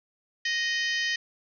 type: harmonic tone with a mistuned harmonic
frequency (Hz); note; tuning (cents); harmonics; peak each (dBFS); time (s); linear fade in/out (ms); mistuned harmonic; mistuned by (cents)
622.3; D#5; 0; 3 / 4 / 5 / 6 / 7 / 8 / 9 / 10; -27 / -38 / -33 / -40 / -39 / -36 / -43 / -42; 0.45-1.16; 5; 5; -26
effects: none